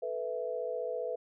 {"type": "chord", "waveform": "sine", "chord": "A suspended second", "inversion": "none", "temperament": "just", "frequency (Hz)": [440, 495, 660], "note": ["A4", "B4", "E5"], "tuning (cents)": [0, 4, 2], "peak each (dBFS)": [-39, -35, -38], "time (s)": [0.02, 1.16], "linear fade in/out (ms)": 10, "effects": []}